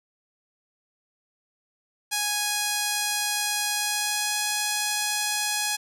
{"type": "tone with pitch glide", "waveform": "5% pulse", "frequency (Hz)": [830.6, 836.4], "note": ["G#5", "G#5"], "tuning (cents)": [0, 12], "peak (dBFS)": -12, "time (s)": [2.11, 5.77], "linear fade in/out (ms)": 20, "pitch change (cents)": 12, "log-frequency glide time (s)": [3.7, 4.36], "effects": []}